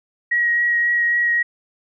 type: tone with vibrato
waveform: sine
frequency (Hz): 1900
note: A#6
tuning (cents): +33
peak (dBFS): -15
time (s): 0.31-1.43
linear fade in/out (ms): 10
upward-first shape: triangle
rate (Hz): 3.7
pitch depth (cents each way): 13
effects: none